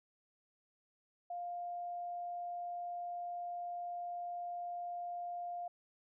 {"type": "tone", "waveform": "sine", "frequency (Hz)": 702, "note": "F5", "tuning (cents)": 9, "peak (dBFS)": -39, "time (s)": [1.3, 5.68], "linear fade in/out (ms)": 5, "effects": []}